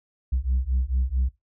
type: beating tone pair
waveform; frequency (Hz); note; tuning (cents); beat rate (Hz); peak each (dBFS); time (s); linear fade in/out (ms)
sine; 61.74 / 66.24; B1 / C2; 0 / +22; 4.5; -23; 0.32-1.29; 10
effects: noise-tail reverb RT60 0.2 s tail -19 dB re dry + tanh soft clip ceiling -17 dBFS